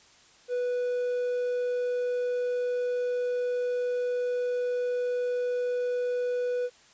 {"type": "tone", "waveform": "triangle", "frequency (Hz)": 492.6, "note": "B4", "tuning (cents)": -5, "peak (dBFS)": -24, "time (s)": [0.48, 6.7], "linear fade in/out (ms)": 50, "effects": ["white hiss -57 dBFS RMS until 6.93 s", "resampled to 16000 Hz"]}